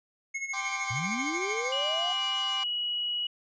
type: tone with tremolo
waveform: square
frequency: 2175 Hz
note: C#7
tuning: 33 cents flat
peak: -30 dBFS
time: 0.34-1.72 s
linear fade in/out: 10 ms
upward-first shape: sine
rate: 13 Hz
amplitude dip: 70%
type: chord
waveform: sawtooth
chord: G suspended fourth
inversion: none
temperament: equal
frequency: 784 / 1046.5 / 1174.7 Hz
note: G5 / C6 / D6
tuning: 0 / 0 / 0 cents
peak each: -34 dBFS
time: 0.53-2.64 s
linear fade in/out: 10 ms
type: linear sweep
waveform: sine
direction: up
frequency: 103.83 to 740 Hz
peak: -32 dBFS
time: 0.9-2.13 s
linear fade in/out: 10 ms
type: tone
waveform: sine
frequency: 2916 Hz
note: F#7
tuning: 26 cents flat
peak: -28 dBFS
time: 1.72-3.27 s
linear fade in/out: 5 ms
effects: resampled to 16000 Hz